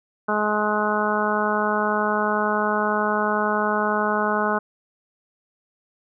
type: harmonic tone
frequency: 211 Hz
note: G#3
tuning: 28 cents sharp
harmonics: 1 / 2 / 3 / 4 / 5 / 6 / 7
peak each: -27 / -27 / -27 / -27 / -27 / -27 / -27 dBFS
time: 0.28-4.59 s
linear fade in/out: 10 ms
effects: none